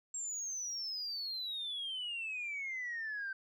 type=exponential sweep; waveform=sine; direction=down; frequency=7570 to 1545 Hz; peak=-36 dBFS; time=0.14-3.33 s; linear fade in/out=5 ms; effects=tanh soft clip ceiling -34 dBFS